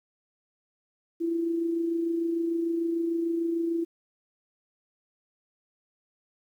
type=tone with amplitude modulation; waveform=sine; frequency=334.7 Hz; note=E4; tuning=26 cents sharp; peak=-23 dBFS; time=1.2-3.85 s; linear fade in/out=20 ms; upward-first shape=sine; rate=26.7 Hz; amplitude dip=40%; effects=10-bit